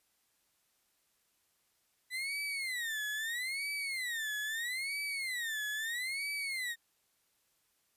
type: tone with vibrato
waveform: 35% pulse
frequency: 1975.5 Hz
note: B6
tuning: in tune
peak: -33 dBFS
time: 2.1-6.76 s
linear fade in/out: 50 ms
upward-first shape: sine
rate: 0.77 Hz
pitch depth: 260 cents each way
effects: white hiss -75 dBFS RMS until 7.96 s + resampled to 32000 Hz